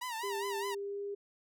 sawtooth tone with vibrato, 947 Hz, A#5, 27 cents sharp, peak -33 dBFS, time 0.01-0.75 s, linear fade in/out 10 ms, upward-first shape sine, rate 4.9 Hz, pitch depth 120 cents each way
sine tone with pitch glide, 400 to 403.5 Hz, G4 to G#4, +35 to -50 cents, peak -36 dBFS, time 0.23-1.15 s, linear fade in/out 10 ms, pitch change +15 cents, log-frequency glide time 0.78-1.03 s
effects none

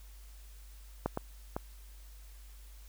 clicks, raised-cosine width 1 ms, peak -16 / -19 / -20 dBFS, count 3, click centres 1.06 / 1.174 / 1.565 s, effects added 50 Hz sine -49 dBFS peak until 2.88 s + white hiss -61 dBFS RMS until 2.88 s

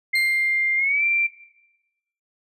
sine tone with pitch glide, 2100 to 2357 Hz, C7 to D7, +6 to +6 cents, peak -18 dBFS, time 0.13-1.27 s, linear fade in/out 10 ms, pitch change +200 cents, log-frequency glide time 0.76-1.04 s
40% pulse tone with exponential decay, 4186 Hz, C8, in tune, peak -23 dBFS, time 0.15-0.75 s, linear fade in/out 5 ms, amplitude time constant 130 ms
effects noise-tail reverb RT60 1.0 s tail -17 dB re dry + resampled to 32000 Hz

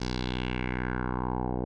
10% pulse tone with low-pass filter sweep, 62.3 Hz, B1, 16 cents sharp, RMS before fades -31 dBFS, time 0-1.65 s, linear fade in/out 10 ms, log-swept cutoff 5400 to 600 Hz, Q 3.1, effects none

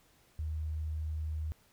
sine tone, 77.78 Hz, D#2, in tune, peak -33 dBFS, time 0.39-1.52 s, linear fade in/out 0 ms, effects pink hiss -66 dBFS RMS until 1.72 s

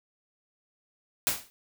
white noise with exponential decay, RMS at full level -22 dBFS, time 1.27-1.5 s, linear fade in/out 0 ms, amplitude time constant 48 ms, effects none

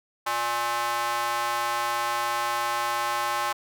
square tone with high-pass filter, 118.5 Hz, A#2, 29 cents sharp, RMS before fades -27 dBFS, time 0.26-3.53 s, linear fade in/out 10 ms, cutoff 970 Hz, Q 2.7, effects none

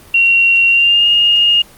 sine tone with pitch glide, 2745 to 2843 Hz, F7 to F7, -31 to +30 cents, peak -7 dBFS, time 0.14-1.62 s, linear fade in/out 5 ms, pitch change +61 cents, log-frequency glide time 0.69-1.07 s, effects pink hiss -41 dBFS RMS until 1.77 s + Opus 32 kbps

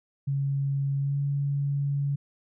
sine tone with pitch glide, 138.8 to 141.23 Hz, C#3 to C#3, +3 to +33 cents, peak -24 dBFS, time 0.27-2.16 s, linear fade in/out 10 ms, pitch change +30 cents, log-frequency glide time 0.98-1.18 s, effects none

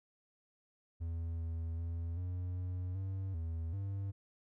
triangle tone with pitch steps, 83.1 / 82.3 / 83.9 / 90 / 90.7 / 95.8 / 82 / 98.3 Hz, E2 / E2 / E2 / F#2 / F#2 / G2 / E2 / G2, +15 / -2 / +31 / -47 / -34 / -39 / -9 / +5 cents, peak -34 dBFS, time 1-4.12 s, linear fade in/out 20 ms, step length 390 ms, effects none

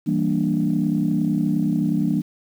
sine chord, E half-diminished seventh, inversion none, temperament equal, 164.81 / 196 / 233.1 / 293.7 Hz, E3 / G3 / Bb3 / D4, 0 / 0 / 0 / 0 cents, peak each -23 dBFS, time 0.06-2.22 s, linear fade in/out 20 ms, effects tanh soft clip ceiling -9 dBFS + 8-bit

